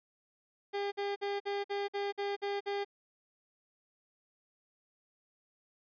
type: tone bursts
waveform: 30% pulse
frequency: 402.8 Hz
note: G4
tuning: 47 cents sharp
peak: -30 dBFS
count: 9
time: 0.73-2.848 s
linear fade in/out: 20 ms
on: 190 ms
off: 51 ms
effects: resampled to 11025 Hz